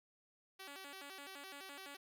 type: tone with vibrato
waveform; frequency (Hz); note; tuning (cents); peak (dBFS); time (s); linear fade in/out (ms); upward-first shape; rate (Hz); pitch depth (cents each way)
5% pulse; 329.6; E4; 0; -38; 0.59-1.97; 10; square; 5.9; 260
effects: none